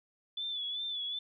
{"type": "tone with vibrato", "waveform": "sine", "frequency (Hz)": 3467, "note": "A7", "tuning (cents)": -26, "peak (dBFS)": -34, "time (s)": [0.37, 1.19], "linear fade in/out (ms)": 5, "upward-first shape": "sine", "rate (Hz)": 2.6, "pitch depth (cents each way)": 57, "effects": []}